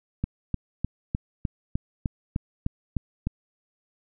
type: click train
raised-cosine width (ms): 5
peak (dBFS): -13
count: 11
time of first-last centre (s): 0.24-3.27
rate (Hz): 3.3
effects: none